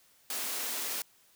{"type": "high-pass noise", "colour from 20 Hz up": "white", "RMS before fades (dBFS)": -35, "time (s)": [0.3, 1.02], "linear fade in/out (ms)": 2, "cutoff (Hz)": 220, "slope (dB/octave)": 48, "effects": ["white hiss -64 dBFS RMS until 1.35 s"]}